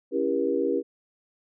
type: chord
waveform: sine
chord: C# diminished seventh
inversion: none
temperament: just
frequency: 277.2 / 332.6 / 399.1 / 479 Hz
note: C#4 / E4 / G4 / Bb4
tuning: 0 / +16 / +31 / +47 cents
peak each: -29 / -29 / -27 / -27 dBFS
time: 0.11-0.83 s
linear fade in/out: 50 ms
effects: none